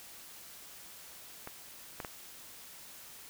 clicks, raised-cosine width 0.5 ms, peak -26 / -23 / -24 dBFS, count 3, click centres 1.474 / 2.002 / 2.048 s, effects white hiss -51 dBFS RMS until 3.29 s

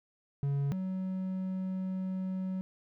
triangle tone pair in turn, 140.5 / 187.54 Hz, C#3 / F#3, +24 / +24 cents, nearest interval perfect fourth, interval 500 cents, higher second, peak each -26 / -30 dBFS, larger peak first, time 0.43-0.72 / 0.72-2.61 s, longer second, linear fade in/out 0 ms, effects none

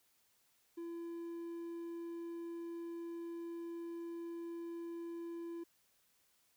triangle tone, 338 Hz, E4, 43 cents sharp, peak -40 dBFS, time 0.77-5.64 s, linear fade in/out 10 ms, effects white hiss -74 dBFS RMS until 6.56 s

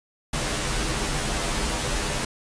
pink noise with comb filter, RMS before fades -26 dBFS, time 0.33-2.25 s, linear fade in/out 5 ms, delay 11 ms, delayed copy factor -1, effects resampled to 22050 Hz

